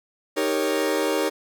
40% pulse chord, Eb dominant seventh, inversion none, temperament equal with one note detuned, 311.1 / 394.3 / 466.2 / 554.4 Hz, Eb4 / G4 / Bb4 / Db5, 0 / +10 / 0 / 0 cents, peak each -26 dBFS, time 0.36-1.3 s, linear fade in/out 20 ms, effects none

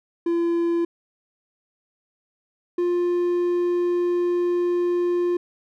triangle tone pair in turn, 340 / 351.6 Hz, F4 / F4, -46 / +12 cents, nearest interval minor second, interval 58 cents, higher second, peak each -17 dBFS, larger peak neither, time 0.26-0.85 / 2.78-5.37 s, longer second, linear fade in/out 5 ms, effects none

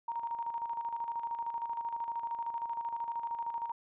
sine tone with tremolo, 932.3 Hz, A#5, in tune, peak -32 dBFS, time 0.08-3.72 s, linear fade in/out 5 ms, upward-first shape square, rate 13 Hz, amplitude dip 55%, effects resampled to 8000 Hz

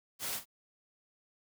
white noise with echo, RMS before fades -37 dBFS, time 0.19-0.41 s, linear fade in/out 50 ms, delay 46 ms, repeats 1, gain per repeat -12 dB, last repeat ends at 0.456 s, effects none

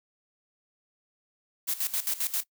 blue noise with tremolo, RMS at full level -28 dBFS, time 1.67-2.44 s, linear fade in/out 20 ms, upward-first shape square, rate 7.5 Hz, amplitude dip 80%, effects noise-tail reverb RT60 0.1 s tail -22 dB re dry

